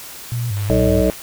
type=tone with vibrato; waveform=sine; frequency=110 Hz; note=A2; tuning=in tune; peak=-19 dBFS; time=0.32-1.01 s; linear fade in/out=0 ms; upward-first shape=square; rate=2.7 Hz; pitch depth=140 cents each way
type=click train; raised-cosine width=0.3 ms; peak=-20 dBFS; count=63; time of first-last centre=0.57-1.134 s; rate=110 Hz
type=harmonic tone; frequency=62.8 Hz; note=B1; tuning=30 cents sharp; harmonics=1 / 3 / 5 / 7 / 9 / 10; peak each=-20 / -20 / -20 / -20 / -20 / -20 dBFS; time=0.7-1.1 s; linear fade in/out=0 ms
effects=white hiss -35 dBFS RMS until 1.22 s